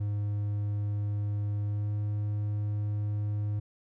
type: tone with pitch glide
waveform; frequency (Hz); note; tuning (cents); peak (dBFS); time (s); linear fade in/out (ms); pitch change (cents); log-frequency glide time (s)
triangle; 103.1 to 104.12; G#2 to G#2; -12 to +5; -26; 0-3.6; 10; +17; 1.65-1.92
effects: none